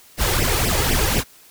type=noise with flanger; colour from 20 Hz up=pink; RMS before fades=-19 dBFS; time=0.17-1.24 s; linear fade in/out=50 ms; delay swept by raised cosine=0.36 to 2.46 ms; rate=4 Hz; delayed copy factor=+0.9; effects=white hiss -49 dBFS RMS until 1.5 s